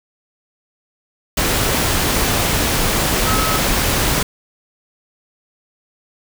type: tone in noise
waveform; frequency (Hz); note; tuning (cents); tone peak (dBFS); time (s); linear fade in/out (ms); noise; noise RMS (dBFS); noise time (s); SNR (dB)
sine; 1288; E6; -41; -21; 3.27-3.58; 5; pink; -17; 1.37-4.23; -7
effects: none